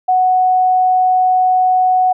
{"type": "tone", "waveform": "sine", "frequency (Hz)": 740, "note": "F#5", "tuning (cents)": 0, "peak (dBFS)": -9, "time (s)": [0.08, 2.13], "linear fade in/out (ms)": 10, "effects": []}